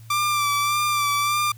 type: tone with vibrato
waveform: sawtooth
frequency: 1176 Hz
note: D6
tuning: 2 cents sharp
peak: -16 dBFS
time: 0.1-1.52 s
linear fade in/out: 5 ms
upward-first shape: sine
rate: 1.7 Hz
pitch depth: 31 cents each way
effects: added 112 Hz sine -41 dBFS peak until 1.57 s + white hiss -55 dBFS RMS until 1.57 s